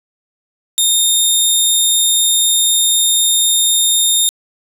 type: tone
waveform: 15% pulse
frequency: 3664 Hz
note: A#7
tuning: 31 cents flat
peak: -3 dBFS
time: 0.78-4.29 s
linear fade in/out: 0 ms
effects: resampled to 32000 Hz + 7-bit